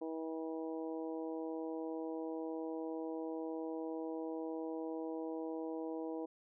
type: harmonic tone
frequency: 161 Hz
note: E3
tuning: 41 cents flat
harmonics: 2 / 3 / 4 / 5 / 6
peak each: -41 / -43 / -49 / -52 / -54 dBFS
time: 0.01-6.26 s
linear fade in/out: 10 ms
effects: none